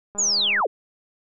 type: click train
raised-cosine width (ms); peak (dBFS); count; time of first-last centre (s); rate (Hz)
1; -27; 94; 0.15-0.606; 204
type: linear sweep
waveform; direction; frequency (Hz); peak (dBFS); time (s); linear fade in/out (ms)
sine; down; 7140 to 320.9; -18; 0.18-0.67; 10
effects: none